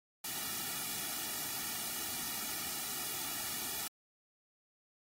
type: noise with comb filter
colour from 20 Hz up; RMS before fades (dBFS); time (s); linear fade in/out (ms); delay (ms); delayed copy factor
white; -39; 0.24-3.88; 5; 1.9; -0.85
effects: AAC 48 kbps